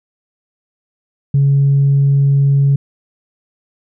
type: tone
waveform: sine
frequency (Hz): 139.4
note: C#3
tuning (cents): +10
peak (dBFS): -7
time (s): 1.34-2.76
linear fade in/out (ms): 5
effects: tanh soft clip ceiling -5 dBFS